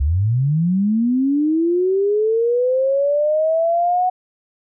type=linear sweep; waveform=sine; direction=up; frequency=64.1 to 740 Hz; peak=-14 dBFS; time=0-4.1 s; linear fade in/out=10 ms; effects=none